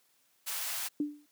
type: high-pass noise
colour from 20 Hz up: white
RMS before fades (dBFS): -36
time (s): 0.46-0.89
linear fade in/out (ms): 20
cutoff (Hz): 690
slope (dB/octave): 24
type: tone with exponential decay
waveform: sine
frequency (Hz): 294.6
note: D4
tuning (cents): +6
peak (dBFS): -25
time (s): 1-1.26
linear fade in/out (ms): 2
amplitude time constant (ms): 56
effects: white hiss -70 dBFS RMS until 1.31 s + high-pass 150 Hz 12 dB/octave